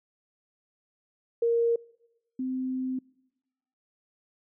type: tone pair in turn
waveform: sine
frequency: 466.2 / 258.4 Hz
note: A#4 / C4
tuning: 0 / -21 cents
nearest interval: minor seventh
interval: 1021 cents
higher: first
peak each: -21 / -28 dBFS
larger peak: first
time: 1.42-1.76 / 2.39-2.99 s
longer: second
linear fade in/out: 5 ms
effects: noise-tail reverb RT60 1.0 s tail -25 dB re dry